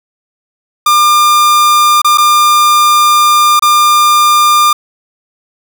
45% pulse tone with dropouts, 1200 Hz, D6, 37 cents sharp, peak -5 dBFS, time 0.86-4.73 s, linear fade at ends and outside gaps 5 ms, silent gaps 2.018-2.045 / 2.175-2.181 / 3.595-3.622 s, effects none

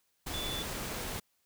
sine tone in noise, 3474 Hz, A7, 23 cents flat, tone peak -37 dBFS, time 0.33-0.63 s, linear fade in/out 10 ms, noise pink, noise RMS -38 dBFS, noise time 0.26-1.2 s, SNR -2 dB, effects white hiss -75 dBFS RMS until 1.45 s

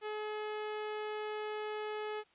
sawtooth tone, 425.5 Hz, G#4, 42 cents sharp, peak -33 dBFS, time 0.01-2.24 s, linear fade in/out 50 ms, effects white hiss -67 dBFS RMS until 2.34 s + resampled to 8000 Hz

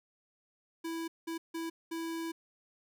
square tone bursts at uneven times, 329.6 Hz, E4, in tune, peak -36 dBFS, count 4, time 0.84-1.08 / 1.27-1.38 / 1.54-1.7 / 1.91-2.32 s, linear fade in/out 10 ms, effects none

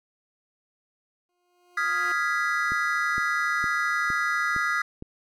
20% pulse tone with exponential growth, 355.3 Hz, F4, 30 cents sharp, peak -32 dBFS, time 1.29-2.12 s, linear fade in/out 1 ms, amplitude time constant 180 ms
triangle chord, F half-diminished seventh, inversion third, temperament equal, 1244.5 / 1396.9 / 1661.2 / 1975.5 Hz, Eb6 / F6 / Ab6 / Cb7, 0 / 0 / 0 / 0 cents, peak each -27 dBFS, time 1.77-4.82 s, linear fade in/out 5 ms
click train, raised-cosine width 3 ms, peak -24 dBFS, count 6, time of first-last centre 2.72-5.024 s, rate 2.17 Hz
effects none

